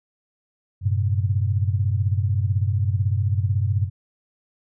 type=tone cluster; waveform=sine; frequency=95.7 / 111.6 / 129.8 Hz; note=G2 / A2 / C3; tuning=-41 / +25 / -13 cents; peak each=-20 / -24 / -28 dBFS; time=0.81-3.9 s; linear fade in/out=50 ms; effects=none